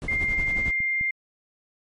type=noise with tremolo; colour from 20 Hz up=brown; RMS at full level=-30 dBFS; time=0.02-0.71 s; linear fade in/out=0 ms; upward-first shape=sine; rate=11 Hz; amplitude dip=65%
type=tone; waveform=sine; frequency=2106 Hz; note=C7; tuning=11 cents sharp; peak=-22 dBFS; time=0.08-1.11 s; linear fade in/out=5 ms
type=click train; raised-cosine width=5 ms; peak=-26 dBFS; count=4; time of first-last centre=0.39-1.011 s; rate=4.83 Hz
effects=MP3 48 kbps